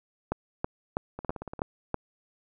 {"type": "two click trains", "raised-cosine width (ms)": 1, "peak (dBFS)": [-13, -23], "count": [6, 8], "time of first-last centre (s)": [[0.32, 1.943], [1.19, 1.592]], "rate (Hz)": [3.08, 17.4], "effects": []}